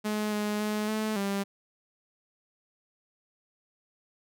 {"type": "tone with pitch steps", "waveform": "sawtooth", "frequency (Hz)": [211.9, 209.4, 211.8, 216.6, 198.4], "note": ["G#3", "G#3", "G#3", "A3", "G3"], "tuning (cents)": [35, 15, 34, -27, 21], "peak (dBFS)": -24, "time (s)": [0.04, 1.44], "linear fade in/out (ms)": 20, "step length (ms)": 280, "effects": []}